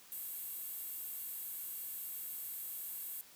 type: tone with high-pass filter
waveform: 10% pulse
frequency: 554.4 Hz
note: C#5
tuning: in tune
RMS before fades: -44 dBFS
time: 0.12-3.21 s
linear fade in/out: 0 ms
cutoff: 12000 Hz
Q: 2.7
effects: white hiss -59 dBFS RMS until 3.35 s + high-pass 80 Hz 12 dB/octave